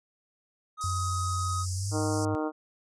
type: tone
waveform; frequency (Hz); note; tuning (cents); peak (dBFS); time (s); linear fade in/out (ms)
triangle; 1258; D#6; +19; -29; 0.77-1.66; 50
type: high-pass noise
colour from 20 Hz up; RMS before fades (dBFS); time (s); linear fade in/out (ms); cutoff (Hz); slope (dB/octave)
pink; -37; 0.81-2.25; 0; 4800; 96
type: tone with pitch glide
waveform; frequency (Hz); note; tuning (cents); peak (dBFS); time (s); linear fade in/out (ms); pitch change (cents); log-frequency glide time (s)
sine; 91.9 to 102.56; F#2 to G#2; -11 to -21; -29; 0.84-2.35; 0; +190; 1.73-1.92
type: harmonic tone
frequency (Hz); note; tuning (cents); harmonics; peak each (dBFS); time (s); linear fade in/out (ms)
154.5; D#3; -12; 2 / 3 / 4 / 5 / 6 / 7 / 8 / 9; -30 / -34 / -36 / -38 / -40 / -41 / -42 / -43; 1.91-2.52; 50
effects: resampled to 22050 Hz